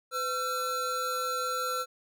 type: tone pair together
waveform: square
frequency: 506 / 1350.9 Hz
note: B4 / E6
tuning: +42 / +42 cents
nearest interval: octave + perfect fourth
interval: 1700 cents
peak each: -36 / -31 dBFS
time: 0.11-1.86 s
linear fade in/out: 50 ms
effects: none